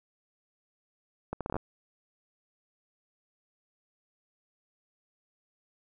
accelerating click train, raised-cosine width 1 ms, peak -19 dBFS, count 8, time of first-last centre 1.33-1.566 s, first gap 77 ms, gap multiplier 0.7, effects none

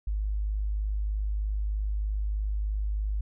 sine tone, 51.6 Hz, G#1, 10 cents flat, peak -26 dBFS, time 0.07-3.21 s, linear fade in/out 5 ms, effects none

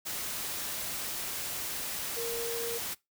sine tone in noise, 466.2 Hz, A#4, in tune, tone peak -34 dBFS, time 2.16-2.79 s, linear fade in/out 20 ms, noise white, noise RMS -36 dBFS, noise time 0.05-2.95 s, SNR -1 dB, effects noise-tail reverb RT60 0.2 s tail -22 dB re dry

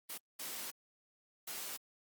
white noise bursts at uneven times, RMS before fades -43 dBFS, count 3, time 0.09-0.18 / 0.39-0.71 / 1.47-1.77 s, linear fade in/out 10 ms, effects high-pass 200 Hz 12 dB/octave + Opus 24 kbps

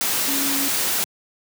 sine tone in noise, 277.2 Hz, C#4, in tune, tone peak -26 dBFS, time 0.28-0.68 s, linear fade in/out 0 ms, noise white, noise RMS -22 dBFS, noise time 0.01-1.04 s, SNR -7 dB, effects high-pass 150 Hz 12 dB/octave

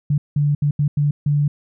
sine tone bursts at uneven times, 145.8 Hz, D3, 12 cents flat, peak -14 dBFS, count 6, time 0.1-0.18 / 0.36-0.55 / 0.62-0.71 / 0.79-0.88 / 0.97-1.11 / 1.26-1.48 s, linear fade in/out 5 ms, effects none

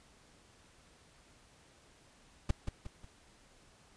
brown noise with echo, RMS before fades -27 dBFS, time 2.49-2.51 s, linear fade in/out 5 ms, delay 180 ms, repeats 3, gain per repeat -7 dB, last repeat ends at 3.05 s, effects pink hiss -63 dBFS RMS until 3.96 s + resampled to 22050 Hz

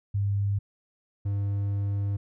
sine / triangle tone pair in turn, 100.4 / 100.4 Hz, G2 / G2, +42 / +42 cents, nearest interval unison, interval 0 cents, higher neither, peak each -23 dBFS, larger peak neither, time 0.14-0.59 / 1.25-2.17 s, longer second, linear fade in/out 10 ms, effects none

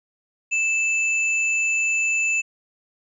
sine tone pair together, 2636 / 7031 Hz, E7 / A8, -1 / -2 cents, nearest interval octave + perfect fourth, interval 1699 cents, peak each -19 / -30 dBFS, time 0.51-2.42 s, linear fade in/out 20 ms, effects none

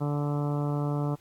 harmonic tone, 145.7 Hz, D3, 13 cents flat, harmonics 1 / 2 / 3 / 4 / 5 / 6 / 7 / 8 / 9, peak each -27 / -33 / -37 / -39 / -41 / -43 / -44 / -45 / -46 dBFS, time 0-1.16 s, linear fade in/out 20 ms, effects pink hiss -61 dBFS RMS until 1.2 s + AAC 64 kbps

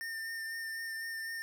square tone with vibrato, 1809 Hz, A6, 48 cents sharp, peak -38 dBFS, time 0.01-1.42 s, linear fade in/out 0 ms, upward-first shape sine, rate 4 Hz, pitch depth 17 cents each way, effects none

